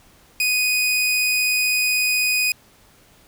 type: tone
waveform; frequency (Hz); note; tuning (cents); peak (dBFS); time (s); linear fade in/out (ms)
sawtooth; 2489; D#7; 0; -14; 0.4-2.52; 2
effects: pink hiss -53 dBFS RMS until 3.27 s